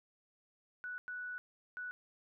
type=tone bursts at uneven times; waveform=sine; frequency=1478 Hz; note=F#6; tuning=2 cents flat; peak=-40 dBFS; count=3; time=0.84-0.98 / 1.08-1.38 / 1.77-1.91 s; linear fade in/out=0 ms; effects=none